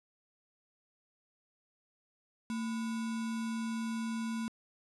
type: tone with sample-and-hold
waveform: sine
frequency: 226 Hz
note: A3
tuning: 47 cents sharp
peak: -33 dBFS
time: 2.5-4.48 s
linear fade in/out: 0 ms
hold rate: 1225 Hz
effects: resampled to 24000 Hz